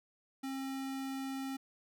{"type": "tone", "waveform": "square", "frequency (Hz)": 268.4, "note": "C4", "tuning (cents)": 44, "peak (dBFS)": -38, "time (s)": [0.43, 1.57], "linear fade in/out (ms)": 10, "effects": []}